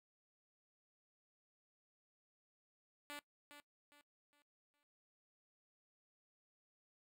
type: tone with echo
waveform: 5% pulse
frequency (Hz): 291.1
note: D4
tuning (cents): -15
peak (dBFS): -36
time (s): 3.1-3.19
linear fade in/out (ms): 0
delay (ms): 410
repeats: 4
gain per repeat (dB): -9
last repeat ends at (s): 4.83
effects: noise-tail reverb RT60 0.1 s tail -19 dB re dry